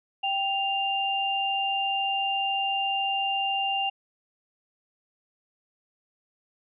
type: tone pair together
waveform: sine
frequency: 784 / 2794 Hz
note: G5 / F7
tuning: 0 / 0 cents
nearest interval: octave + minor seventh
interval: 2200 cents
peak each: -27 dBFS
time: 0.23-3.9 s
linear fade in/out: 10 ms
effects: none